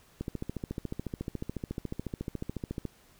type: click train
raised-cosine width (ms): 3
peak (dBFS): -21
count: 38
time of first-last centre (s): 0.21-2.853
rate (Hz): 14
effects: pink hiss -61 dBFS RMS until 3.19 s